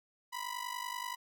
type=ring-modulated tone; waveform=sawtooth; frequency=987.8 Hz; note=B5; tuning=in tune; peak=-31 dBFS; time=0.32-1.16 s; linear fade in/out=20 ms; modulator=25.2 Hz; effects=none